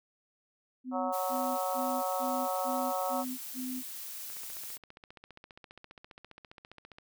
sine tone bursts, 255 Hz, C4, 44 cents flat, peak -35 dBFS, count 7, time 0.84-3.83 s, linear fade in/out 50 ms, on 290 ms, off 160 ms
harmonic tone, 185 Hz, F#3, in tune, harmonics 3 / 4 / 5 / 6 / 7, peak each -35 / -34 / -38 / -40 / -39 dBFS, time 0.91-3.25 s, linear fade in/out 50 ms
blue noise, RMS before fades -42 dBFS, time 1.12-4.78 s, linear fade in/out 20 ms
click train, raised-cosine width 0.3 ms, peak -33 dBFS, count 41, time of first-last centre 4.3-6.985 s, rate 14.9 Hz
effects none

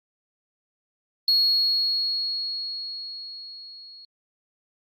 sine tone with level ramp, 4320 Hz, C#8, 45 cents flat, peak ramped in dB -14 to -43 dBFS, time 1.28-4.05 s, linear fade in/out 2 ms, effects tanh soft clip ceiling -15 dBFS + Opus 48 kbps

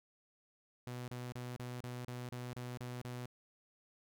sawtooth tone bursts, 123.47 Hz, B2, in tune, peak -38 dBFS, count 10, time 0.87-3.258 s, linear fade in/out 0 ms, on 210 ms, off 32 ms, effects none

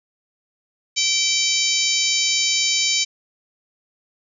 harmonic tone with a mistuned harmonic, 772 Hz, G5, 27 cents flat, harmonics 3 / 4 / 5 / 6 / 7 / 8 / 9, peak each -25 / -25 / -25 / -25 / -25 / -25 / -25 dBFS, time 0.96-3.05 s, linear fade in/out 20 ms, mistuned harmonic 9, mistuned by +16 cents, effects none

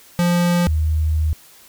square / sine tone pair in turn, 174.61 / 78 Hz, F3 / D#2, 0 / +5 cents, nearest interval octave + major second, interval 1395 cents, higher first, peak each -15 / -15 dBFS, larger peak neither, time 0.19-0.67 / 0.67-1.33 s, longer second, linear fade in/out 0 ms, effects white hiss -47 dBFS RMS until 1.68 s

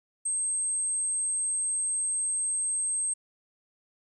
sine tone, 8372 Hz, C9, in tune, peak -26 dBFS, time 0.25-3.14 s, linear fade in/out 10 ms, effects 11-bit

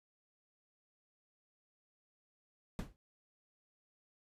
brown noise with exponential decay, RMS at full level -34 dBFS, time 2.79-2.96 s, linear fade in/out 0 ms, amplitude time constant 35 ms, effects resampled to 32000 Hz

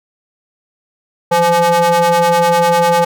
square ring-modulated tone, 170 Hz, F3, 46 cents flat, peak -7 dBFS, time 1.31-3.05 s, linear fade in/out 10 ms, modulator 685 Hz, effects none

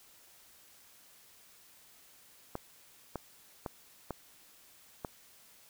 clicks, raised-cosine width 1 ms, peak -22 dBFS, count 5, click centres 2.554 / 3.157 / 3.662 / 4.107 / 5.048 s, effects white hiss -60 dBFS RMS until 5.69 s

